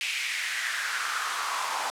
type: noise with high-pass filter sweep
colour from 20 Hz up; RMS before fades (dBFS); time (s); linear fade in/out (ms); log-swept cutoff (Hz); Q
pink; -30; 0.01-1.9; 0; 2500 to 870; 3.8
effects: low-pass 9000 Hz 12 dB/octave